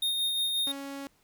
square tone with tremolo, 3689 Hz, A#7, 19 cents flat, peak -26 dBFS, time 0.02-0.72 s, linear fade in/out 5 ms, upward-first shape sine, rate 5.6 Hz, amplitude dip 30%
sawtooth tone, 277.2 Hz, C#4, in tune, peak -33 dBFS, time 0.67-1.07 s, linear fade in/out 0 ms
effects pink hiss -67 dBFS RMS until 1.23 s

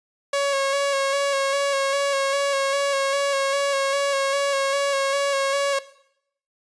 sawtooth tone with vibrato, 554 Hz, C#5, 1 cent flat, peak -16 dBFS, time 0.33-5.79 s, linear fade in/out 5 ms, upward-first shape square, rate 2.5 Hz, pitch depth 23 cents each way, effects noise-tail reverb RT60 0.7 s tail -17 dB re dry + resampled to 22050 Hz

